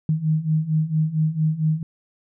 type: beating tone pair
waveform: sine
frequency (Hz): 154 / 158.4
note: D#3 / D#3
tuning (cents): -17 / +31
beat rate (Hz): 4.4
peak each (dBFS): -23 / -20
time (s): 0.09-1.83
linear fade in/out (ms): 2
effects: none